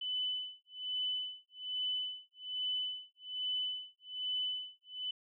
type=tone with tremolo; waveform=sine; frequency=3005 Hz; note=F#7; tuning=26 cents sharp; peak=-32 dBFS; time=0.01-5.11 s; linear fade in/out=5 ms; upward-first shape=sine; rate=1.2 Hz; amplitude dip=100%; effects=none